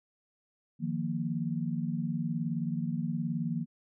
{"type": "chord", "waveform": "sine", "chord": "Eb suspended second", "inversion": "none", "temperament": "equal", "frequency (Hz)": [155.56, 174.61, 233.1], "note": ["Eb3", "F3", "Bb3"], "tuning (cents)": [0, 0, 0], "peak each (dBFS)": -34, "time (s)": [0.79, 3.66], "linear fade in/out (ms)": 50, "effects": []}